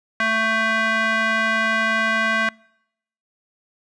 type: tone with band-pass filter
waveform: square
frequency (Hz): 222.1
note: A3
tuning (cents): +16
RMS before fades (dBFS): -20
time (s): 0.2-2.49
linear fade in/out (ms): 2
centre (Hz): 1700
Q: 2.5
effects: noise-tail reverb RT60 0.8 s tail -26 dB re dry + resampled to 22050 Hz